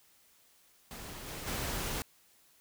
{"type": "noise with level steps", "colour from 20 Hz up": "pink", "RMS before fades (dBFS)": [-45, -42, -36], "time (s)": [0.91, 2.02], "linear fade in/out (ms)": 0, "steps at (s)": [1.26, 1.46], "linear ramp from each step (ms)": 20, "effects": ["white hiss -65 dBFS RMS until 2.6 s"]}